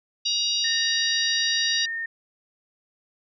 harmonic tone, 947 Hz, A#5, 27 cents sharp, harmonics 3 / 4 / 5 / 6, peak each -30 / -25 / -27 / -30 dBFS, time 0.25-1.86 s, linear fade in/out 10 ms
sine tone, 1829 Hz, A#6, 33 cents flat, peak -27 dBFS, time 0.64-2.06 s, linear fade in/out 5 ms
effects none

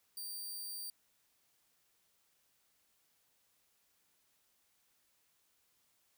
10% pulse tone, 4677 Hz, D8, 8 cents flat, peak -35 dBFS, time 0.17-0.9 s, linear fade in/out 2 ms, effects white hiss -75 dBFS RMS until 6.17 s

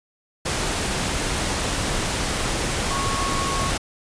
sine tone in noise, 1100 Hz, C#6, 14 cents flat, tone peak -26 dBFS, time 2.9-3.71 s, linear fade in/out 10 ms, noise pink, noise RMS -24 dBFS, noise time 0.45-3.78 s, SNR -5 dB, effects resampled to 22050 Hz

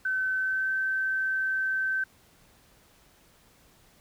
sine tone with pitch glide, 1527 to 1544.7 Hz, G6 to G6, -46 to -26 cents, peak -25 dBFS, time 0.05-2.04 s, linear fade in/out 5 ms, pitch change +20 cents, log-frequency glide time 0.35-0.72 s, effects pink hiss -60 dBFS RMS until 4 s

